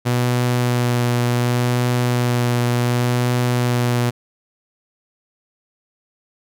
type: tone with vibrato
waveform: sawtooth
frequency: 122.1 Hz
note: B2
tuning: 19 cents flat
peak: -12 dBFS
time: 0.05-4.11 s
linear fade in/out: 20 ms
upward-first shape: sine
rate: 0.68 Hz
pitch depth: 14 cents each way
effects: none